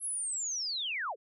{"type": "linear sweep", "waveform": "sine", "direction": "down", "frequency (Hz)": [11050, 370], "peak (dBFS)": -32, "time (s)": [0, 1.16], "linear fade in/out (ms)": 50, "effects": []}